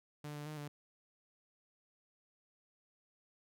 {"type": "tone with pitch steps", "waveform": "sawtooth", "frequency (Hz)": [148.4, 147.3, 152.8, 146.3], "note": ["D3", "D3", "D#3", "D3"], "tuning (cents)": [18, 6, -31, -6], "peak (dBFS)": -39, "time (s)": [0.24, 0.68], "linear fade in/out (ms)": 5, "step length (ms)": 110, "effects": []}